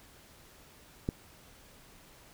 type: click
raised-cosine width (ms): 3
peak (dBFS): -17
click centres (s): 1.089
effects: pink hiss -57 dBFS RMS until 2.33 s